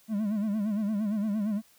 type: tone with vibrato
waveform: triangle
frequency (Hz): 210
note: G#3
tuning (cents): +19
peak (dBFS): -24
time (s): 0.08-1.62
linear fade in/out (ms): 50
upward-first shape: sine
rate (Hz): 8.7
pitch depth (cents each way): 99
effects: white hiss -61 dBFS RMS until 1.78 s